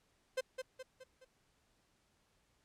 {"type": "tone with echo", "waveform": "45% pulse", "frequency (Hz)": 518, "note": "C5", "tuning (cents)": -17, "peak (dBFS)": -33, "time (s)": [0.37, 0.41], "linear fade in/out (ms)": 10, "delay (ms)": 210, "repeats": 4, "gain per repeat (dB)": -6, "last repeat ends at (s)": 1.25, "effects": ["pink hiss -75 dBFS RMS until 2.64 s", "low-pass 10000 Hz 12 dB/octave"]}